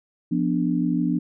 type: chord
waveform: sine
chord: B diminished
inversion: second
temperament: equal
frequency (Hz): 174.61 / 246.9 / 293.7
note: F3 / B3 / D4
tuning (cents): 0 / 0 / 0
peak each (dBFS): -24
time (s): 0.31-1.19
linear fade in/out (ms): 10
effects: none

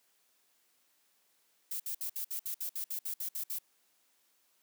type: noise bursts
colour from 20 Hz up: violet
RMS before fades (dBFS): -37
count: 13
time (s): 1.71-3.587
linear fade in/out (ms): 5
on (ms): 89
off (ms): 60
effects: white hiss -72 dBFS RMS until 4.62 s + high-pass 200 Hz 12 dB/octave

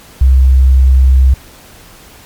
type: tone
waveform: sine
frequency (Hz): 65.41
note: C2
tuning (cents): 0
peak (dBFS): -3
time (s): 0.21-1.34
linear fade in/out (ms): 5
effects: pink hiss -38 dBFS RMS until 2.25 s + MP3 96 kbps

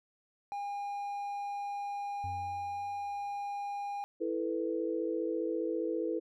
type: tone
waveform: triangle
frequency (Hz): 810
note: G#5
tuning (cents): -43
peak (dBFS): -33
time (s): 0.52-4.04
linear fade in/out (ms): 0
type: tone with exponential decay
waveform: triangle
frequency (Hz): 92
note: F#2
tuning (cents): -9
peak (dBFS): -36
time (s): 2.24-3.49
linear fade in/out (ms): 0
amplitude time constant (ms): 270
type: chord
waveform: sine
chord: E suspended fourth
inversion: none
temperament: just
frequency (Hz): 329.6 / 439.5 / 494.4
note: E4 / A4 / B4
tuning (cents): 0 / -2 / +2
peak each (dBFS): -34 / -36 / -36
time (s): 4.2-6.2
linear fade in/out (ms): 20
effects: none

